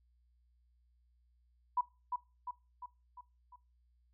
sine tone with echo, 984 Hz, B5, 7 cents flat, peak -28 dBFS, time 1.77-1.81 s, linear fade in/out 5 ms, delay 350 ms, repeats 5, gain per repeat -5 dB, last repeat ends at 3.56 s, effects noise-tail reverb RT60 0.3 s tail -21 dB re dry + added 60 Hz sine -68 dBFS peak until 4.13 s

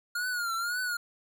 square tone with vibrato, 1420 Hz, F6, 28 cents sharp, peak -30 dBFS, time 0.15-0.97 s, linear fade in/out 5 ms, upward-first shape triangle, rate 1.9 Hz, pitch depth 110 cents each way, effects none

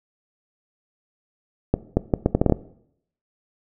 accelerating click train, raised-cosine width 2 ms, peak -3 dBFS, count 9, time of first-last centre 1.74-2.523 s, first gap 230 ms, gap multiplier 0.73, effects noise-tail reverb RT60 0.7 s tail -18 dB re dry

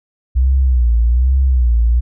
sine tone with vibrato, 61.74 Hz, B1, in tune, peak -9 dBFS, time 0.35-2.01 s, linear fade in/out 20 ms, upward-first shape sine, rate 1.2 Hz, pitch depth 130 cents each way, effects none

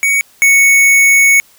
square tone pair in turn, 2241 / 2218 Hz, C#7 / C#7, +18 / 0 cents, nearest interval unison, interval 18 cents, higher first, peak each -10 / -6 dBFS, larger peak second, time 0.03-0.21 / 0.42-1.4 s, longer second, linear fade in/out 0 ms, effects white hiss -47 dBFS RMS until 1.58 s

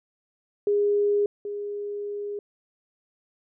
sine tone pair in turn, 410 / 410 Hz, G#4 / G#4, -22 / -22 cents, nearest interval unison, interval 0 cents, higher neither, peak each -19 / -29 dBFS, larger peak first, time 0.67-1.26 / 1.45-2.39 s, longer second, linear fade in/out 2 ms, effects none

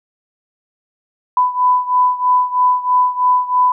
sine beating tone pair, 997 / 1000.1 Hz, B5 / B5, +16 / +21 cents, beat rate 3.1 Hz, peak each -13 / -16 dBFS, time 1.37-3.72 s, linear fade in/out 2 ms, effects none

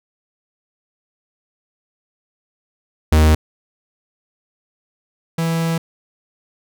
45% pulse tone pair in turn, 77.78 / 164.81 Hz, D#2 / E3, 0 / 0 cents, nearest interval octave + minor second, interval 1300 cents, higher second, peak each -9 / -17 dBFS, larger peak first, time 3.12-3.35 / 5.38-5.78 s, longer second, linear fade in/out 5 ms, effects none

